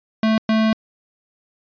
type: tone bursts at uneven times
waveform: square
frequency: 220 Hz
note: A3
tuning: in tune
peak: -15 dBFS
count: 2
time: 0.23-0.38 / 0.49-0.73 s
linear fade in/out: 2 ms
effects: resampled to 11025 Hz

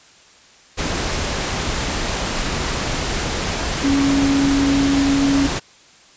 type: tone in noise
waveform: sine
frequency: 277.2 Hz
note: C#4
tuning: in tune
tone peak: -14 dBFS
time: 3.83-5.48 s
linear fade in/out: 20 ms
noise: pink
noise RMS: -22 dBFS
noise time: 0.77-5.6 s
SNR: +5 dB
effects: white hiss -48 dBFS RMS until 6.16 s + resampled to 16000 Hz

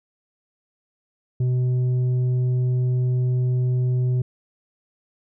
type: tone with tanh clipping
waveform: sine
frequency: 125.7 Hz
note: B2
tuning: 31 cents sharp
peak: -19 dBFS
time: 1.4-4.22 s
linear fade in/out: 5 ms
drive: 5 dB
effects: none

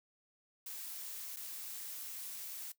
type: noise with dropouts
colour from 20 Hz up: blue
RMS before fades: -45 dBFS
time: 0.66-2.72 s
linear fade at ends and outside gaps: 5 ms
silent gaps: 1.362-1.367 s
effects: noise-tail reverb RT60 0.1 s tail -17 dB re dry

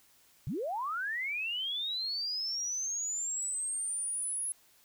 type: linear sweep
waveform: sine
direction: up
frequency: 103.83 to 10640 Hz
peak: -32 dBFS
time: 0.47-4.52 s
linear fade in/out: 0 ms
effects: white hiss -64 dBFS RMS until 4.84 s

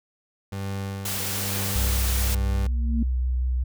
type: tone with tremolo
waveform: 30% pulse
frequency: 98 Hz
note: G2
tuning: in tune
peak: -25 dBFS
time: 0.52-2.67 s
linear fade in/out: 5 ms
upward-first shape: sine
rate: 1.1 Hz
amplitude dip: 50%
type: noise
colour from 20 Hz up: white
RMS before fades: -29 dBFS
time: 1.05-2.35 s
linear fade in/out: 5 ms
type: tone with vibrato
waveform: sine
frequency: 62.7 Hz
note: B1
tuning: 27 cents sharp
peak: -21 dBFS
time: 1.75-3.64 s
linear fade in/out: 10 ms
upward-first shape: triangle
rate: 5.4 Hz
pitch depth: 18 cents each way
type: tone with exponential growth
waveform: sine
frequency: 230 Hz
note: A#3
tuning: 23 cents flat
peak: -21 dBFS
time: 2.47-3.03 s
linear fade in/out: 5 ms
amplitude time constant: 120 ms
effects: none

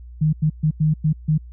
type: tone bursts at uneven times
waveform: sine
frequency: 154.5 Hz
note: D#3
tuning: 12 cents flat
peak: -14 dBFS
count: 6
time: 0.21-0.33 / 0.42-0.5 / 0.63-0.71 / 0.8-0.94 / 1.04-1.13 / 1.28-1.38 s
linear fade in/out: 10 ms
effects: added 60 Hz sine -36 dBFS peak until 1.52 s

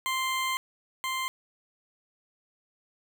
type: tone pair in turn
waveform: 20% pulse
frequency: 1046.5 / 1046.5 Hz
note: C6 / C6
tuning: 0 / 0 cents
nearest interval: unison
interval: 0 cents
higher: neither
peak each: -22 / -24 dBFS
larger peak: first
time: 0.06-0.57 / 1.04-1.28 s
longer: first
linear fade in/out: 0 ms
effects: none

